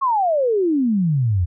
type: exponential sweep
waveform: sine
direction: down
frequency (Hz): 1120 to 82.41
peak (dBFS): -15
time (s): 0.01-1.46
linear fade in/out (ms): 20
effects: none